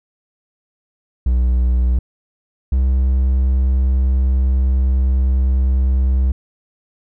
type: tone pair in turn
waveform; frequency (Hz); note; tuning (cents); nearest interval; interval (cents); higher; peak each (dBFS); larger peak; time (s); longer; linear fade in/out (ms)
triangle; 61.74 / 64.97; B1 / C2; 0 / -12; minor second; 88; second; -10; neither; 1.26-1.99 / 2.72-6.32; second; 5
effects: none